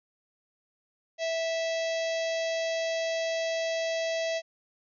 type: harmonic tone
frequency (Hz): 656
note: E5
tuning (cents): -9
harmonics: 1 / 3 / 4 / 5 / 6 / 7 / 8 / 9 / 10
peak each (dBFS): -28 / -38 / -40 / -42 / -44 / -45 / -46 / -47 / -48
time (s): 1.18-4.42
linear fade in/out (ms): 50
effects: none